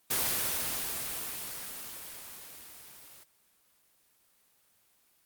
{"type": "noise with level ramp", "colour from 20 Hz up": "white", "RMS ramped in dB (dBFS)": [-28, -53], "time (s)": [0.1, 3.24], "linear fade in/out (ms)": 10, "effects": ["white hiss -68 dBFS RMS until 5.25 s", "Opus 24 kbps"]}